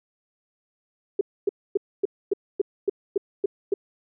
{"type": "tone bursts", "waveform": "sine", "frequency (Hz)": 398.3, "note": "G4", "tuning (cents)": 28, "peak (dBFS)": -17, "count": 10, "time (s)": [1.19, 3.74], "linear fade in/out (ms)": 5, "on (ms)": 21, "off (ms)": 260, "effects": []}